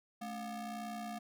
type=ring-modulated tone; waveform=square; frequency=246.9 Hz; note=B3; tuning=in tune; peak=-38 dBFS; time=0.21-1.19 s; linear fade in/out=10 ms; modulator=463 Hz; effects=none